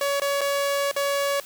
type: tone with dropouts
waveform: sawtooth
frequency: 563 Hz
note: C#5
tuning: 27 cents sharp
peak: -18 dBFS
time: 0.01-1.4 s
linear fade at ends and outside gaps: 2 ms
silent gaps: 0.199-0.218 / 0.409-0.414 / 0.914-0.963 s
effects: white hiss -44 dBFS RMS until 1.45 s